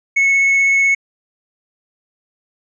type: tone with vibrato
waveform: triangle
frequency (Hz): 2199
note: C#7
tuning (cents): -14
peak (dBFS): -9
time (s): 0.16-0.95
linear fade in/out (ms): 10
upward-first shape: triangle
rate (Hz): 16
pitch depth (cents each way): 9
effects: resampled to 16000 Hz